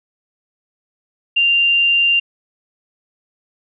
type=tone; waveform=sine; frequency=2785 Hz; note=F7; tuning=5 cents flat; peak=-11 dBFS; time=1.36-2.2 s; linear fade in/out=10 ms; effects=none